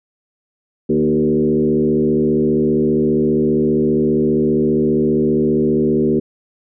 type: tone with frequency modulation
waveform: sine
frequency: 311.1 Hz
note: D#4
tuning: in tune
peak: -12 dBFS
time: 0.89-6.2 s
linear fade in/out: 10 ms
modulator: 75 Hz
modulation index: 1.7
effects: none